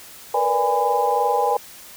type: tone cluster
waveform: sine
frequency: 467.3 / 490.1 / 584 / 819 / 1005 Hz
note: A#4 / B4 / D5 / G#5 / B5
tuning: +4 / -13 / -10 / -24 / +30 cents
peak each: -27 / -23 / -27 / -19 / -26 dBFS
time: 0.34-1.57 s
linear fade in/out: 5 ms
effects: white hiss -42 dBFS RMS until 1.96 s